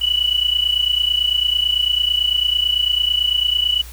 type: tone pair together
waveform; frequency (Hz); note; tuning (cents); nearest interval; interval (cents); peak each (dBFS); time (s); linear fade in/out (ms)
sine; 2946 / 2975; F#7 / F#7; -8 / +9; unison; 17; -17 / -19; 0.01-3.82; 10
effects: added 60 Hz sine -34 dBFS peak until 3.92 s + white hiss -41 dBFS RMS until 3.92 s